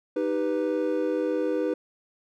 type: chord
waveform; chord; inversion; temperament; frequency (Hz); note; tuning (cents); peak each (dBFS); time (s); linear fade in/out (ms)
triangle; Eb augmented; none; equal; 311.1 / 392 / 493.9; Eb4 / G4 / B4; 0 / 0 / 0; -26 / -28 / -25; 0.16-1.74; 5
effects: none